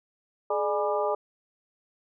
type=tone cluster; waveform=sine; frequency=422.7 / 598 / 831 / 982 / 1195 Hz; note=G#4 / D5 / G#5 / B5 / D6; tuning=+31 / +31 / +1 / -10 / +30 cents; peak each=-29 / -28 / -31 / -34 / -33 dBFS; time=0.5-1.15 s; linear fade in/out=5 ms; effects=none